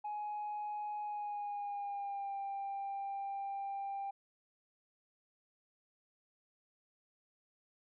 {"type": "tone with pitch glide", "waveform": "sine", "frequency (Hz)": [837, 791.9], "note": ["G#5", "G5"], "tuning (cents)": [13, 17], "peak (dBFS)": -36, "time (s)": [0.04, 4.11], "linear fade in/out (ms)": 10, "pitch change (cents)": -96, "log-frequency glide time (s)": [1.02, 2.36], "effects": ["tanh soft clip ceiling -35 dBFS"]}